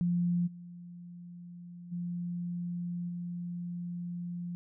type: tone with level steps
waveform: sine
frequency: 174.61 Hz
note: F3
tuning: in tune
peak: -26 / -44 / -33 / -35 dBFS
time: 0.01-4.55 s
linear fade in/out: 0 ms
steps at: 0.46 / 1.91 / 3.08 s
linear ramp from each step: 20 ms
effects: none